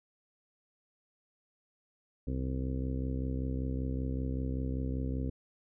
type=harmonic tone; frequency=65.2 Hz; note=C2; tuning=5 cents flat; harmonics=1 / 2 / 3 / 4 / 5 / 6 / 7 / 8; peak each=-34 / -37 / -45 / -38 / -47 / -50 / -46 / -50 dBFS; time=2.27-5.3 s; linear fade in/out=5 ms; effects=none